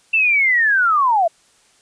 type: linear sweep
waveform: sine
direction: down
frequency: 2700 to 639 Hz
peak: -12 dBFS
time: 0.13-1.28 s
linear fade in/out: 10 ms
effects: white hiss -55 dBFS RMS until 1.81 s + resampled to 22050 Hz